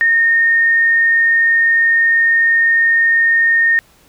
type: tone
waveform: sine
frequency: 1837 Hz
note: A#6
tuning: 26 cents flat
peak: -9 dBFS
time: 0.01-3.79 s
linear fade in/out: 0 ms
effects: pink hiss -50 dBFS RMS until 4.08 s